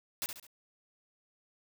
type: noise with echo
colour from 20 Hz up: white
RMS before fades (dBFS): -35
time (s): 0.22-0.26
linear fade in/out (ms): 0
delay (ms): 69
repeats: 3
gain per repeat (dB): -7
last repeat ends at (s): 0.467
effects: none